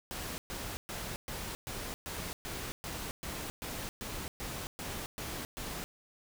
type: noise bursts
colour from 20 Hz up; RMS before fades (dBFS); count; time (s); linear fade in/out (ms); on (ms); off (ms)
pink; -40; 15; 0.11-5.84; 0; 270; 120
effects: none